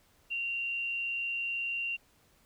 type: tone with amplitude modulation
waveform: sine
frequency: 2762 Hz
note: F7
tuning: 20 cents flat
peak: -30 dBFS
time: 0.3-1.97 s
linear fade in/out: 20 ms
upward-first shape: sine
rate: 202 Hz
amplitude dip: 25%
effects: pink hiss -66 dBFS RMS until 2.45 s